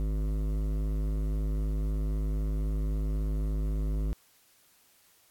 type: tone with hard clipping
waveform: sine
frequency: 51.91 Hz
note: G#1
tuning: in tune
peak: -29 dBFS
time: 0-4.13 s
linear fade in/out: 0 ms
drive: 14 dB
effects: white hiss -63 dBFS RMS until 5.3 s + AAC 64 kbps